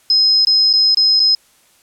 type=tone with dropouts; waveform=sine; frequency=5100 Hz; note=D#8; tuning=42 cents sharp; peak=-9 dBFS; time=0.1-1.35 s; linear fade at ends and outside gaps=2 ms; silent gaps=0.45-0.47 / 0.73-0.736 / 0.947-0.971 / 1.196-1.2 s; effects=white hiss -53 dBFS RMS until 1.82 s + low-pass 12000 Hz 12 dB/octave